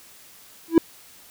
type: tone with exponential growth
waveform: triangle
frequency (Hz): 329.6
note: E4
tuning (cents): 0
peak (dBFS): -4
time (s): 0.68-0.78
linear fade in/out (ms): 2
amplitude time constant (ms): 20
effects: white hiss -49 dBFS RMS until 1.3 s